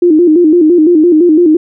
sine tone with vibrato, 329.6 Hz, E4, in tune, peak -3 dBFS, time 0.02-1.57 s, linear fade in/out 5 ms, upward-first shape square, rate 5.9 Hz, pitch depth 110 cents each way, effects none

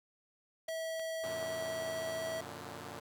square tone, 649 Hz, E5, 27 cents flat, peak -37 dBFS, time 0.68-2.41 s, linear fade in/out 5 ms
clicks, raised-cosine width 0.2 ms, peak -33 dBFS, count 3, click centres 0.688 / 0.996 / 1.393 s
5% pulse chord, Gb augmented, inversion none, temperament equal with one note detuned, 91.17 / 116.54 / 146.83 Hz, Gb2 / Bb2 / D3, -25 / 0 / 0 cents, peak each -37 dBFS, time 1.23-3 s, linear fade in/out 10 ms
effects none

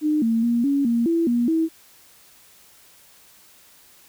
sine tone with pitch steps, 303.7 / 227.4 / 236.2 / 280.3 / 234 / 333.6 / 238.9 / 323.7 Hz, D#4 / A#3 / A#3 / C#4 / A#3 / E4 / A#3 / E4, -42 / -43 / +23 / +19 / +7 / +21 / +43 / -31 cents, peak -17 dBFS, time 0.01-1.69 s, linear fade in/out 50 ms, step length 210 ms, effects white hiss -52 dBFS RMS until 4.08 s

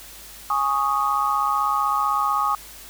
sine chord, Ab suspended fourth, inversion none, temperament equal, 830.6 / 1108.7 / 1244.5 Hz, Ab5 / Db6 / Eb6, 0 / 0 / 0 cents, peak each -25 / -23 / -22 dBFS, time 0.5-2.55 s, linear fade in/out 2 ms, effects added 50 Hz sine -49 dBFS peak until 2.89 s + white hiss -42 dBFS RMS until 2.89 s

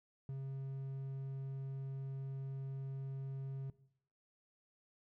triangle tone, 135.2 Hz, C#3, 43 cents flat, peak -38 dBFS, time 0.29-3.7 s, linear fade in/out 2 ms, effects noise-tail reverb RT60 0.7 s tail -18 dB re dry

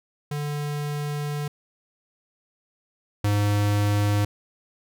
square tone pair in turn, 146.83 / 102.99 Hz, D3 / G#2, 0 / -14 cents, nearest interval tritone, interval 614 cents, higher first, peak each -27 / -20 dBFS, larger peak second, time 0.31-1.48 / 3.24-4.25 s, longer first, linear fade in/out 5 ms, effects none

